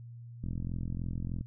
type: click train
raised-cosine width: 5 ms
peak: -24 dBFS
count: 43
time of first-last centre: 0.44-1.41 s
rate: 43.3 Hz
effects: added 118 Hz sine -44 dBFS peak until 1.46 s